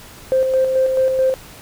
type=tone with tremolo; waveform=sine; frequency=523.3 Hz; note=C5; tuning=in tune; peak=-11 dBFS; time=0.32-1.34 s; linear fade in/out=0 ms; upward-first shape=square; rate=4.6 Hz; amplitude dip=40%; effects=tanh soft clip ceiling -7 dBFS + pink hiss -40 dBFS RMS until 1.61 s